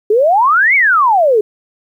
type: exponential two-way sweep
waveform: sine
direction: up then down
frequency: 403.3 to 2293 to 403.3 Hz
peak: -7 dBFS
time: 0.1-1.41 s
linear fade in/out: 5 ms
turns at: 0.75 s
effects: 8-bit